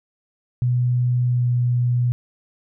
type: tone with pitch glide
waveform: sine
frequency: 123.47 to 122.4 Hz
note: B2 to B2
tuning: 0 to -15 cents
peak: -16 dBFS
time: 0.62-2.12 s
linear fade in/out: 0 ms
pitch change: -15 cents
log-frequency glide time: 1.27-1.46 s
effects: none